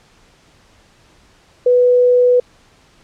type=tone; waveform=sine; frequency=493.9 Hz; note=B4; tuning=in tune; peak=-8 dBFS; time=1.66-2.4 s; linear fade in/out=5 ms; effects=pink hiss -51 dBFS RMS until 3.03 s + low-pass 7000 Hz 12 dB/octave